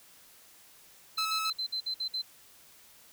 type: tone bursts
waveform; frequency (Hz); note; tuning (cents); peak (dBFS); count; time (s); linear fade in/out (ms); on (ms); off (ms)
sine; 4078; C8; -45; -30; 8; 1.17-2.22; 10; 84; 54
type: tone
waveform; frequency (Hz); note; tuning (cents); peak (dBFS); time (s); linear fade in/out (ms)
sawtooth; 1298; E6; -27; -27; 1.18-1.5; 2
effects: white hiss -57 dBFS RMS until 3.12 s